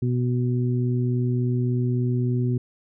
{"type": "harmonic tone", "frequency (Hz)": 123.47, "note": "B2", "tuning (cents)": 0, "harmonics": [1, 2, 3], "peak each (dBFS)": [-21, -27, -31], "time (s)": [0.02, 2.58], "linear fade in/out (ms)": 5, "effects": []}